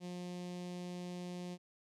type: tone with notch filter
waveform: sawtooth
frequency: 178.2 Hz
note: F3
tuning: 35 cents sharp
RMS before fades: -44 dBFS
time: 0-1.58 s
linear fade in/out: 50 ms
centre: 1400 Hz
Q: 0.86
effects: low-pass 8000 Hz 12 dB/octave